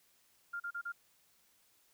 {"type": "tone bursts", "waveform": "sine", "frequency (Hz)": 1400, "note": "F6", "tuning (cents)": 4, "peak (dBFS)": -37, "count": 4, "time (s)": [0.53, 0.922], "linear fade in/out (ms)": 10, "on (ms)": 71, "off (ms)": 36, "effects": ["white hiss -70 dBFS RMS until 1.93 s"]}